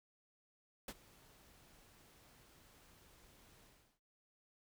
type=noise with ADSR envelope; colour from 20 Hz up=pink; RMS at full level=-44 dBFS; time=0.88-4 s; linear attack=4 ms; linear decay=47 ms; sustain=-21 dB; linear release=350 ms; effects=none

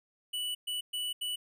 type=tone bursts at uneven times; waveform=square; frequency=2960 Hz; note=F#7; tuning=in tune; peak=-33 dBFS; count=4; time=0.33-0.55 / 0.67-0.81 / 0.93-1.13 / 1.21-1.36 s; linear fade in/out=10 ms; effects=none

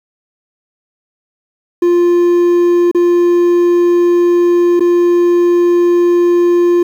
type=tone with dropouts; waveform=triangle; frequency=349.2 Hz; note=F4; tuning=in tune; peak=-5 dBFS; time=1.82-6.83 s; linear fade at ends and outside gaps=5 ms; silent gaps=2.914-2.947 / 4.796-4.805 s; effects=7-bit

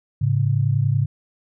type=tone pair together; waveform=sine; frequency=107.71 / 138.3 Hz; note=A2 / C#3; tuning=-36 / -4 cents; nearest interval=major third; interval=432 cents; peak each=-19 / -19 dBFS; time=0.21-1.06 s; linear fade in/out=10 ms; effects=none

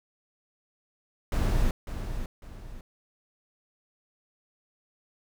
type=noise with echo; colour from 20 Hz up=brown; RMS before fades=-24 dBFS; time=1.32-1.71 s; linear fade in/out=2 ms; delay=550 ms; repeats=2; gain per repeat=-9 dB; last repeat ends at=2.81 s; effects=none

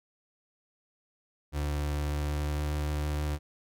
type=tone with pitch glide; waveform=35% pulse; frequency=73.42 to 74.49 Hz; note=D2 to D2; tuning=0 to +25 cents; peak=-27 dBFS; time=1.52-3.39 s; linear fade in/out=50 ms; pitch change=+25 cents; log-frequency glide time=2-2.73 s; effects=none

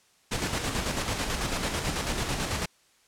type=noise with tremolo; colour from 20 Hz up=pink; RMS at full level=-28 dBFS; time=0.31-2.66 s; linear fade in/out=10 ms; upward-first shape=square; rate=9.1 Hz; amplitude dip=40%; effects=white hiss -63 dBFS RMS until 3.07 s + low-pass 9000 Hz 12 dB/octave

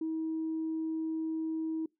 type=tone; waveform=sine; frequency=320 Hz; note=D#4; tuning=49 cents sharp; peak=-30 dBFS; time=0.01-1.86 s; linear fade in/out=5 ms; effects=noise-tail reverb RT60 0.2 s tail -24 dB re dry + tanh soft clip ceiling -27 dBFS

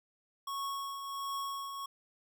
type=tone with tremolo; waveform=square; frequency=1104 Hz; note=C#6; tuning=7 cents flat; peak=-35 dBFS; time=0.47-1.86 s; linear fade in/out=5 ms; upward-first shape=triangle; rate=1.4 Hz; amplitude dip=50%; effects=none

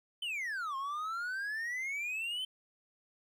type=exponential two-way sweep; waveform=triangle; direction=down then up; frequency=3108 to 1058 to 3108 Hz; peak=-33 dBFS; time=0.22-2.45 s; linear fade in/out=5 ms; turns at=0.76 s; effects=12-bit

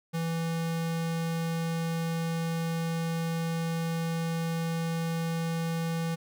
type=tone; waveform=square; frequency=165.2 Hz; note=E3; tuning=4 cents sharp; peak=-29 dBFS; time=0.13-6.16 s; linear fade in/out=20 ms; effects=none

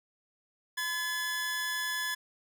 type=tone pair together; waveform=sawtooth; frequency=1016.8 / 1710 Hz; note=C6 / A6; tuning=-50 / -50 cents; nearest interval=major sixth; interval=900 cents; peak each=-36 / -28 dBFS; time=0.77-2.15 s; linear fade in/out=10 ms; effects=none

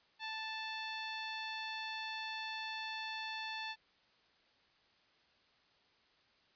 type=tone; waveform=10% pulse; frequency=880 Hz; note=A5; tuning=in tune; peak=-31 dBFS; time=0.19-3.76 s; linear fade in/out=50 ms; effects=white hiss -70 dBFS RMS until 6.55 s + resampled to 11025 Hz

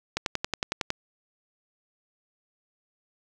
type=click train; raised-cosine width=0.2 ms; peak=-9 dBFS; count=9; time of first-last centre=0.17-0.904 s; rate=10.9 Hz; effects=none

